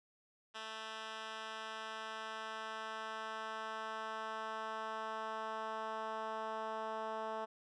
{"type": "tone with band-pass filter sweep", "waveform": "10% pulse", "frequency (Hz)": 220, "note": "A3", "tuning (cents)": 0, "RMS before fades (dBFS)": -43, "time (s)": [0.54, 7.46], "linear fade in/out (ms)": 20, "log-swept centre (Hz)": [2500, 800], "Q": 1.1, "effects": ["resampled to 22050 Hz"]}